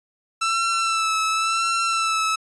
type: tone with vibrato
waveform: sawtooth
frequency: 1327 Hz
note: E6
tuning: 11 cents sharp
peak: -16 dBFS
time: 0.41-2.36 s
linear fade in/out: 10 ms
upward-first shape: sine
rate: 0.93 Hz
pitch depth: 34 cents each way
effects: resampled to 22050 Hz